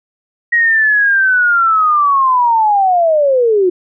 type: linear sweep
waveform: sine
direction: down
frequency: 1900 to 349.2 Hz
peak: -8 dBFS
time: 0.52-3.7 s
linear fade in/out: 10 ms
effects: none